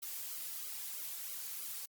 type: noise with flanger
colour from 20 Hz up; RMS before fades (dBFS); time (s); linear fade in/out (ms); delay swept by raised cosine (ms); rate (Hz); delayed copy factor
blue; -43; 0.02-1.86; 10; 1.1 to 3.3; 3.1; -1
effects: Opus 48 kbps